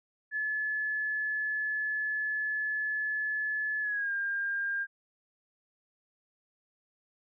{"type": "tone with pitch glide", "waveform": "sine", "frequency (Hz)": [1720, 1604.8], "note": ["A6", "G6"], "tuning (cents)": [-40, 40], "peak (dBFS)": -29, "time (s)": [0.31, 4.87], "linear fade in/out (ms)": 50, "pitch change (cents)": -120, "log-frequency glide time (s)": [3.81, 4.12], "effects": []}